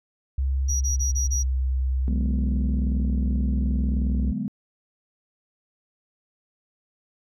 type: tone with pitch glide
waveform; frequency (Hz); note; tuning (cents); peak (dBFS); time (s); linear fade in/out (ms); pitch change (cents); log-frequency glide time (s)
sine; 67.1 to 64.93; C2 to C2; +44 to -13; -20; 0.38-4.32; 5; -57; 0.63-1.14
type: tone bursts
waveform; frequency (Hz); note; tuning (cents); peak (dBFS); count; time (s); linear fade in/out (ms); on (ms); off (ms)
sine; 5780; F#8; -41; -24; 5; 0.68-1.434; 20; 130; 26
type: chord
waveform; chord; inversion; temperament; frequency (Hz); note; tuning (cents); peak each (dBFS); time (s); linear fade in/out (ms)
sine; G# half-diminished seventh; second; equal; 146.83 / 185 / 207.7 / 246.9; D3 / F#3 / G#3 / B3; 0 / 0 / 0 / 0; -34 / -32 / -28 / -30; 2.08-4.48; 0
effects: tanh soft clip ceiling -15 dBFS